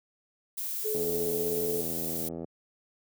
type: noise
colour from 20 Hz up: violet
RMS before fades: -34 dBFS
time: 0.57-2.29 s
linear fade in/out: 10 ms
type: tone with pitch glide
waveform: sine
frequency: 429.8 to 433.5 Hz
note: A4 to A4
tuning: -41 to -26 cents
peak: -29 dBFS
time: 0.84-1.82 s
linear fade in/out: 20 ms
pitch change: +15 cents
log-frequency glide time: 1.25-1.63 s
type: click train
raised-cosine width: 2 ms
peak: -23 dBFS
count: 125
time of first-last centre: 0.95-2.444 s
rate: 83 Hz
effects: high-pass 150 Hz 12 dB/octave